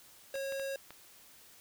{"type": "tone", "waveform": "square", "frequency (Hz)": 545, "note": "C#5", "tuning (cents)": -29, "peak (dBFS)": -36, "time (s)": [0.34, 0.76], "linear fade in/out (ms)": 2}
{"type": "clicks", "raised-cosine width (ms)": 0.3, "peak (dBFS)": -31, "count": 4, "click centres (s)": [0.355, 0.523, 0.597, 0.906]}
{"effects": ["white hiss -58 dBFS RMS until 1.6 s"]}